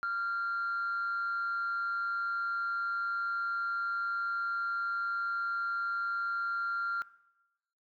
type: tone with amplitude modulation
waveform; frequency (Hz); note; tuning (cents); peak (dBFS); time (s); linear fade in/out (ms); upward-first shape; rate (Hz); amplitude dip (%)
sine; 1386; F6; -14; -27; 0.03-7.02; 0; sine; 201; 45
effects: noise-tail reverb RT60 0.9 s tail -19 dB re dry + tanh soft clip ceiling -27 dBFS